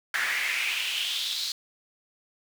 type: noise with high-pass filter sweep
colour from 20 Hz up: brown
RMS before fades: -29 dBFS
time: 0.14-1.52 s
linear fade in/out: 2 ms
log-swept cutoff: 1700 to 4300 Hz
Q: 4.7
effects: none